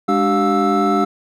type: tone cluster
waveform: triangle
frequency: 205.1 / 294.1 / 385 / 708 / 1318 Hz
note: G#3 / D4 / G4 / F5 / E6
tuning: -21 / +3 / -31 / +23 / -1 cents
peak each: -18 dBFS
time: 0.08-1.05 s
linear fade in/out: 10 ms
effects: none